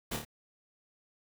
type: noise with echo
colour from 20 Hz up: pink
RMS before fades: -35 dBFS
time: 0.11-0.17 s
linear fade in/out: 10 ms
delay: 27 ms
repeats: 3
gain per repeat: -4 dB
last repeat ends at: 0.251 s
effects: none